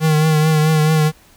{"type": "tone with vibrato", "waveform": "square", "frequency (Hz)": 155.56, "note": "D#3", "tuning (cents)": 0, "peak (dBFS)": -12, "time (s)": [0, 1.12], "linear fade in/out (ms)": 50, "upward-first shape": "triangle", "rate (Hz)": 4.6, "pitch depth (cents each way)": 43, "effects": ["pink hiss -49 dBFS RMS until 1.36 s"]}